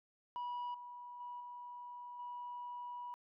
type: tone with level steps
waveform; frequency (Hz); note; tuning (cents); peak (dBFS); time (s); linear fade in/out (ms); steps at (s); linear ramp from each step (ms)
sine; 974; B5; -24; -36 / -47 / -43 / -46 / -42; 0.36-3.14; 0; 0.74 / 1.2 / 1.4 / 2.19; 5
effects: tanh soft clip ceiling -38 dBFS